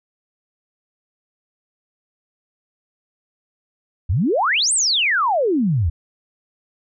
sine exponential two-way sweep, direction up then down, 73.42 to 9130 to 73.42 Hz, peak -15 dBFS, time 4.09-5.9 s, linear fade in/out 10 ms, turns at 4.73 s, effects none

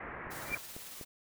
white low-pass noise, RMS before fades -44 dBFS, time 0-0.58 s, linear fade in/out 5 ms, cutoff 2100 Hz, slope 48 dB/octave
click train, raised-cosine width 2 ms, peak -32 dBFS, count 4, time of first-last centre 0.27-1.013 s, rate 4.04 Hz
white noise with tremolo, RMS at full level -46 dBFS, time 0.3-1.05 s, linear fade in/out 20 ms, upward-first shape triangle, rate 18 Hz, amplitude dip 30%
sine tone with exponential growth, 2360 Hz, D7, 8 cents sharp, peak -27 dBFS, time 0.45-0.55 s, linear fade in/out 5 ms, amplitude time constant 20 ms
effects none

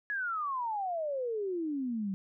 sine exponential sweep, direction down, 1709 to 186.7 Hz, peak -31 dBFS, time 0.1-2.14 s, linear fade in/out 0 ms, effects none

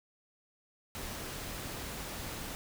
pink noise, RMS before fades -41 dBFS, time 0.95-2.55 s, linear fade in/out 0 ms, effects none

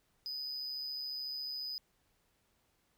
triangle tone with amplitude modulation, 4989 Hz, D#8, 4 cents sharp, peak -35 dBFS, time 0.26-1.78 s, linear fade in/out 0 ms, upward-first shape sine, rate 134 Hz, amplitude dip 40%, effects pink hiss -75 dBFS RMS until 2.97 s

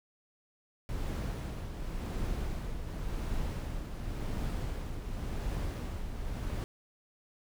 brown noise with tremolo, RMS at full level -33 dBFS, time 0.89-6.64 s, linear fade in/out 0 ms, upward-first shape triangle, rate 0.91 Hz, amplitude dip 55%, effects none

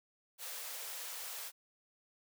white high-pass noise, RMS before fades -44 dBFS, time 0.38-1.52 s, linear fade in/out 50 ms, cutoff 440 Hz, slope 96 dB/octave, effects none

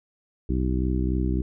harmonic tone, 63.5 Hz, B1, 49 cents sharp, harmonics 1 / 2 / 3 / 4 / 5 / 6, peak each -24 / -30 / -30 / -32 / -30 / -35 dBFS, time 0.49-1.42 s, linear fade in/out 5 ms, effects none

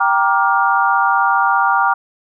sine chord, G minor seventh, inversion none, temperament just, 784 / 940.8 / 1176 / 1411.2 Hz, G5 / Bb5 / D6 / F6, 0 / +16 / +2 / +18 cents, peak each -17 dBFS, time 0-1.94 s, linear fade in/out 10 ms, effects none

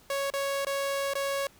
sawtooth tone with dropouts, 554.4 Hz, C#5, in tune, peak -24 dBFS, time 0.1-1.47 s, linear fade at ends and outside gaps 2 ms, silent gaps 0.302-0.337 / 0.649-0.668 / 1.136-1.153 s, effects pink hiss -58 dBFS RMS until 1.59 s

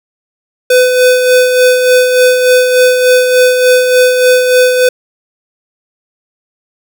square tone with tremolo, 503 Hz, B4, 32 cents sharp, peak -4 dBFS, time 0.7-4.89 s, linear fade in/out 5 ms, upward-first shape sine, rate 3.4 Hz, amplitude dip 45%, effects 7-bit

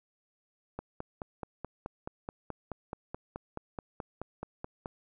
click train, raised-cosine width 1 ms, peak -23 dBFS, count 20, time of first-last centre 0.79-4.859 s, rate 4.67 Hz, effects none

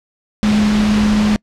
sine tone in noise, 211 Hz, G#3, 28 cents sharp, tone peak -11 dBFS, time 0.43-1.36 s, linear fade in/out 0 ms, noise pink, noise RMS -21 dBFS, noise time 0.43-1.36 s, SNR +7 dB, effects noise-tail reverb RT60 0.1 s tail -26 dB re dry + low-pass 5000 Hz 12 dB/octave

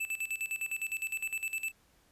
square tone with tremolo, 2637 Hz, E7, in tune, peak -32 dBFS, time 0-1.72 s, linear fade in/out 10 ms, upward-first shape square, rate 9.8 Hz, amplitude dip 80%, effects pink hiss -67 dBFS RMS until 2.11 s + resampled to 32000 Hz

